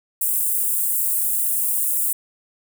white high-pass noise, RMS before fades -21 dBFS, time 0.21-2.13 s, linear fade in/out 5 ms, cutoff 8200 Hz, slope 48 dB/octave, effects none

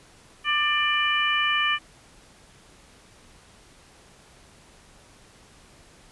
harmonic tone, 594 Hz, D5, 20 cents sharp, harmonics 2 / 3 / 4 / 5, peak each -26 / -26 / -26 / -26 dBFS, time 0.44-1.79 s, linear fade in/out 50 ms, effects pink hiss -53 dBFS RMS until 6.11 s + resampled to 24000 Hz

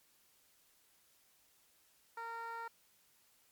15% pulse tone with band-pass filter, 460.6 Hz, A#4, 21 cents flat, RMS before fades -44 dBFS, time 2.17-2.68 s, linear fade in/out 5 ms, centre 1100 Hz, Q 1.9, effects white hiss -70 dBFS RMS until 3.51 s + MP3 96 kbps

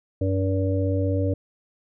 harmonic tone, 95.6 Hz, G2, 43 cents flat, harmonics 1 / 3 / 5 / 6, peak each -22 / -27 / -29 / -30 dBFS, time 0.21-1.34 s, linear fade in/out 5 ms, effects none

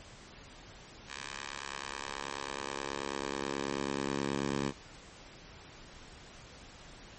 10% pulse tone with high-pass filter sweep, 69.3 Hz, C#2, in tune, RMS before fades -37 dBFS, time 1.07-4.73 s, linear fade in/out 50 ms, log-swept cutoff 1600 to 160 Hz, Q 0.79, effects pink hiss -52 dBFS RMS until 7.18 s + MP3 32 kbps

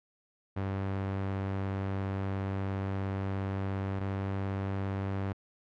sawtooth tone pair in turn, 97.1 / 97.45 Hz, G2 / G2, -16 / -10 cents, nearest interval unison, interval 6 cents, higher second, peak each -27 dBFS, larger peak neither, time 0.56-4 / 4-5.33 s, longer first, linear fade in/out 10 ms, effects low-pass 2000 Hz 12 dB/octave + AAC 64 kbps

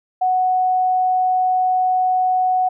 sine tone, 740 Hz, F#5, in tune, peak -14 dBFS, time 0.21-2.69 s, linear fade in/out 10 ms, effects none

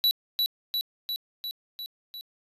square tone with echo, 3940 Hz, B7, 5 cents flat, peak -20 dBFS, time 0.04-0.11 s, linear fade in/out 0 ms, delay 350 ms, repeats 6, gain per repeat -3 dB, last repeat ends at 2.21 s, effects resampled to 32000 Hz

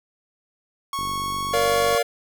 45% pulse tone with pitch glide, 1103 to 1111.3 Hz, C#6 to C#6, -9 to +4 cents, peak -25 dBFS, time 0.93-1.98 s, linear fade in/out 2 ms, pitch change +13 cents, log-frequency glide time 1.19-1.72 s
click train, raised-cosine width 3 ms, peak -24 dBFS, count 47, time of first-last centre 0.99-1.948 s, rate 48 Hz
square chord, Bb major, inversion none, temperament equal with one note detuned, 466.2 / 573.3 / 698.5 Hz, Bb4 / D5 / F5, 0 / -42 / 0 cents, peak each -23 / -24 / -25 dBFS, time 1.53-2.03 s, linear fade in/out 10 ms
effects none

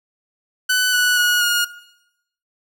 sawtooth tone with pitch steps, 1500 / 1476.8 / 1453.9 / 1431.4 Hz, F#6 / F#6 / F#6 / F6, +23 / -4 / -31 / +42 cents, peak -11 dBFS, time 0.69-1.65 s, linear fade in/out 10 ms, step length 240 ms, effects noise-tail reverb RT60 0.8 s tail -17 dB re dry

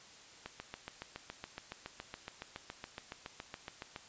click train, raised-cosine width 0.3 ms, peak -26 dBFS, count 26, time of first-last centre 0.46-3.961 s, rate 7.14 Hz, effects white hiss -56 dBFS RMS until 4.08 s + resampled to 16000 Hz

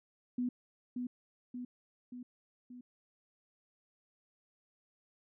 sine tone with echo, 247.2 Hz, B3, 2 cents sharp, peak -31 dBFS, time 0.38-0.49 s, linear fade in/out 5 ms, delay 580 ms, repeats 4, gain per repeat -4 dB, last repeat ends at 2.81 s, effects none

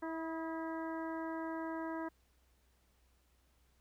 harmonic tone with a mistuned harmonic, 324.9 Hz, E4, 25 cents flat, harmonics 1 / 2 / 3 / 4 / 5 / 6, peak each -40 / -45 / -45 / -51 / -50 / -56 dBFS, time 0.02-2.09 s, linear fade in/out 10 ms, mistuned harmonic 4, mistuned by -41 cents, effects added 62 Hz sine -70 dBFS peak until 3.8 s + pink hiss -75 dBFS RMS until 3.8 s

